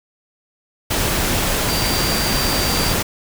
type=tone in noise; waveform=sine; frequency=4700 Hz; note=D8; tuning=1 cent sharp; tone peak=-24 dBFS; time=1.69-2.93 s; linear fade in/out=10 ms; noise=pink; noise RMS=-19 dBFS; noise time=0.9-3.03 s; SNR=-8 dB; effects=none